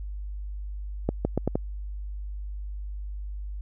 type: accelerating click train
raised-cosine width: 2 ms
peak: -10 dBFS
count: 5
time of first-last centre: 1.09-1.555 s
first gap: 160 ms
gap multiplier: 0.79
effects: added 50 Hz sine -32 dBFS peak until 3.61 s